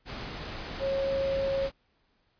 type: tone in noise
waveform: sine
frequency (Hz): 545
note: C#5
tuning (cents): -29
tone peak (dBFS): -26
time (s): 0.79-1.7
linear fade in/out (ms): 50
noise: pink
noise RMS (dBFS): -38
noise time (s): 0.05-1.72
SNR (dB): +9
effects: pink hiss -71 dBFS RMS until 2.39 s + resampled to 11025 Hz